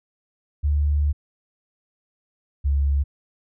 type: tone pair in turn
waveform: sine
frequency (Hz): 73.2 / 70.16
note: D2 / C#2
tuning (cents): -5 / +21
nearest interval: minor second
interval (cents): 74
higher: first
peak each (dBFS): -17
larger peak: neither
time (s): 0.63-1.13 / 2.64-3.04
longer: first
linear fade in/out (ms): 20
effects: none